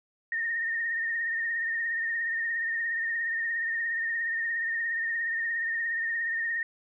sine tone with vibrato, 1838 Hz, A#6, 25 cents flat, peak -27 dBFS, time 0.32-6.63 s, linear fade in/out 2 ms, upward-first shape triangle, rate 17 Hz, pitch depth 50 cents each way, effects none

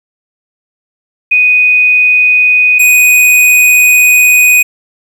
sine / square tone pair in turn, 2489 / 2489 Hz, D#7 / D#7, 0 / 0 cents, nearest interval unison, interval 0 cents, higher neither, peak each -4 dBFS, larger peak neither, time 1.31-2.79 / 2.79-4.63 s, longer second, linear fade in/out 10 ms, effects 7-bit

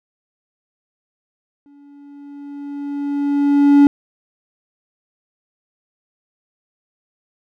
triangle tone with exponential growth, 284.9 Hz, C#4, 48 cents sharp, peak -3 dBFS, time 1.66-3.87 s, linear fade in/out 1 ms, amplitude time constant 480 ms, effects none

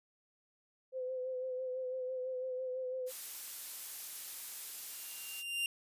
sine tone with vibrato, 512 Hz, C5, 38 cents flat, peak -36 dBFS, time 0.92-3.12 s, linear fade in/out 50 ms, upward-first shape sine, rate 6 Hz, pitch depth 29 cents each way
blue noise, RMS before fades -43 dBFS, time 3.06-5.44 s, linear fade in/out 50 ms
45% pulse tone with exponential growth, 2788 Hz, F7, 4 cents flat, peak -31 dBFS, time 4.78-5.66 s, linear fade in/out 1 ms, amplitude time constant 190 ms
effects resampled to 32000 Hz

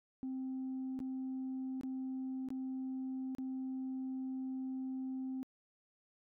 sine tone with dropouts, 261.6 Hz, C4, in tune, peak -36 dBFS, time 0.23-5.43 s, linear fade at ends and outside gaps 0 ms, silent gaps 0.991-1.002 / 1.811-1.834 / 2.487-2.504 / 3.35-3.384 s, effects tanh soft clip ceiling -35 dBFS

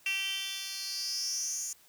10% pulse tone with high-pass filter sweep, 388.9 Hz, G4, 14 cents flat, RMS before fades -35 dBFS, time 0.06-1.73 s, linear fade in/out 2 ms, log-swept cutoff 2700 to 7100 Hz, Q 7.9, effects white hiss -61 dBFS RMS until 1.88 s

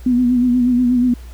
sine tone with vibrato, 246.9 Hz, B3, in tune, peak -11 dBFS, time 0.06-1.14 s, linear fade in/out 5 ms, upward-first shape sine, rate 8.3 Hz, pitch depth 46 cents each way, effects added 60 Hz sine -32 dBFS peak until 1.33 s + pink hiss -47 dBFS RMS until 1.33 s

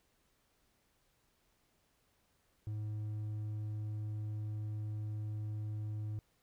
sine tone with hard clipping, 106.4 Hz, G#2, 42 cents sharp, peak -38 dBFS, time 2.67-6.19 s, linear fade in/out 0 ms, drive 3 dB, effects pink hiss -75 dBFS RMS until 6.42 s

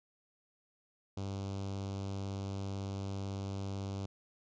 sawtooth tone with notch filter, 98 Hz, G2, in tune, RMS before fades -39 dBFS, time 1.17-4.06 s, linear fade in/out 5 ms, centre 1800 Hz, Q 0.87, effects resampled to 16000 Hz

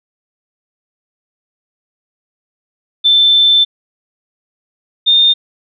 sine tone pair in turn, 3540 / 3635 Hz, A7 / A#7, +10 / -44 cents, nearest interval unison, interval 46 cents, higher second, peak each -6 dBFS, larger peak neither, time 3.04-3.65 / 5.06-5.34 s, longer first, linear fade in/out 20 ms, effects none

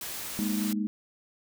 white noise, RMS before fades -37 dBFS, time 0.01-0.73 s, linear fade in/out 2 ms
sine chord, Ab suspended second, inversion none, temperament just, 207.7 / 233.6 / 311.5 Hz, Ab3 / Bb3 / Eb4, 0 / +4 / +2 cents, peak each -28 / -34 / -34 dBFS, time 0.39-0.87 s, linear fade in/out 0 ms
effects none

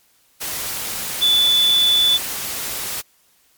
sine tone in noise, 3479 Hz, A7, 20 cents flat, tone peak -12 dBFS, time 1.21-2.18 s, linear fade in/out 20 ms, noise white, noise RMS -26 dBFS, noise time 0.4-3.02 s, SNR +11 dB, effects white hiss -58 dBFS RMS until 3.57 s + MP3 96 kbps

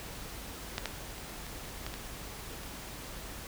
clicks, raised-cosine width 0.2 ms, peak -14 / -15 / -29 / -28 / -29 / -20 / -22 / -27 dBFS, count 8, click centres 0.781 / 0.857 / 1.181 / 1.466 / 1.654 / 1.865 / 1.94 / 2.634 s, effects added 50 Hz sine -49 dBFS peak until 3.47 s + pink hiss -44 dBFS RMS until 3.47 s

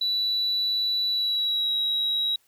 sine tone with pitch glide, 3951 to 3852 Hz, B7 to B7, 0 to -44 cents, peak -21 dBFS, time 0.01-2.36 s, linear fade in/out 5 ms, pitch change -44 cents, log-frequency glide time 1.09-1.73 s, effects tanh soft clip ceiling -19 dBFS + white hiss -65 dBFS RMS until 2.47 s

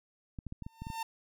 clicks, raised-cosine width 5 ms, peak -28 dBFS, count 8, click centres 0.388 / 0.467 / 0.524 / 0.623 / 0.665 / 0.82 / 0.869 / 0.902 s
45% pulse tone with exponential growth, 903 Hz, A5, 45 cents sharp, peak -32 dBFS, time 0.63-1.03 s, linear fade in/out 5 ms, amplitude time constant 85 ms
effects none

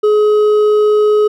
triangle tone with hard clipping, 422.4 Hz, G#4, 29 cents sharp, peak -9 dBFS, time 0.03-1.28 s, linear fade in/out 10 ms, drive 8 dB, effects none

